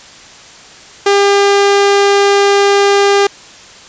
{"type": "tone", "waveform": "sawtooth", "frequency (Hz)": 401, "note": "G4", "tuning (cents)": 39, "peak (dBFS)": -3, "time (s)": [1.06, 3.27], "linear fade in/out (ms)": 5, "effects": ["white hiss -36 dBFS RMS until 3.88 s", "resampled to 16000 Hz"]}